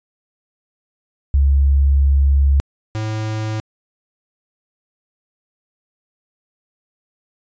sine / square tone pair in turn, 69.3 / 108.82 Hz, C#2 / A2, 0 / -19 cents, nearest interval minor sixth, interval 781 cents, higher second, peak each -10 / -21 dBFS, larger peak first, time 1.34-2.6 / 2.95-3.6 s, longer first, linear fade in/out 0 ms, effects resampled to 16000 Hz

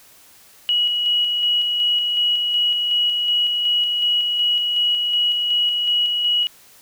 sine tone with tremolo, 2914 Hz, F#7, 27 cents flat, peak -15 dBFS, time 0.69-6.47 s, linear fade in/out 0 ms, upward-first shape square, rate 2.7 Hz, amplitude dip 30%, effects white hiss -49 dBFS RMS until 6.81 s

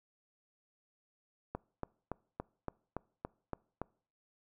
click train, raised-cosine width 1 ms, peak -23 dBFS, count 9, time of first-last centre 1.55-3.816 s, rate 3.53 Hz, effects noise-tail reverb RT60 0.5 s tail -25 dB re dry

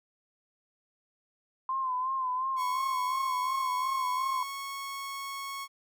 sine tone with vibrato, 1035 Hz, C6, 19 cents flat, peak -28 dBFS, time 1.69-4.43 s, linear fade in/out 2 ms, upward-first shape sine, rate 2.8 Hz, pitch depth 56 cents each way
sawtooth tone, 1101 Hz, C#6, 12 cents flat, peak -32 dBFS, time 2.56-5.68 s, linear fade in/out 50 ms
effects none

